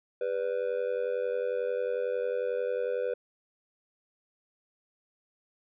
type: tone with amplitude modulation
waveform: triangle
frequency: 493.9 Hz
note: B4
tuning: in tune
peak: -22 dBFS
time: 0.21-3.14 s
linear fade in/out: 5 ms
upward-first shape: sine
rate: 91.1 Hz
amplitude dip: 90%
effects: resampled to 8000 Hz